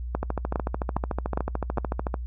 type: two click trains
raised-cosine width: 1 ms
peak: -11 / -13 dBFS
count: 5 / 27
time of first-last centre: 0.15-1.783 / 0.23-2.142 s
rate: 2.45 / 13.6 Hz
effects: noise-tail reverb RT60 0.1 s tail -26 dB re dry + added 60 Hz sine -30 dBFS peak until 2.26 s